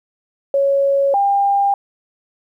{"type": "tone pair in turn", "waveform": "sine", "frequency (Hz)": [554.4, 799.4], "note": ["C#5", "G5"], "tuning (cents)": [0, 34], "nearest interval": "tritone", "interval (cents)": 634, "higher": "second", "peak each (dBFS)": -12, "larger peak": "neither", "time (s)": [[0.54, 1.14], [1.14, 1.74]], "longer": "neither", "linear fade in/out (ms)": 2, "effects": ["9-bit"]}